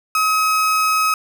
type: tone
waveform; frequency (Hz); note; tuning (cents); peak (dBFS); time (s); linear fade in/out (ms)
35% pulse; 1273; D#6; +39; -13; 0.15-1.14; 2
effects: none